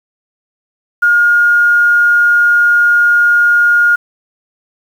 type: tone with quantisation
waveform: sine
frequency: 1425 Hz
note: F6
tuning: 34 cents sharp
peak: -6 dBFS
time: 1.02-3.96 s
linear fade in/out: 10 ms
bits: 6
effects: none